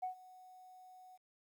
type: tone with ADSR envelope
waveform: sine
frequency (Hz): 740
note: F#5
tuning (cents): 0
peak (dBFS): -34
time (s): 0.02-1.18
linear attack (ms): 15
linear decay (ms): 110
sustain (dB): -21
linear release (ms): 27
effects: tanh soft clip ceiling -32 dBFS + 12-bit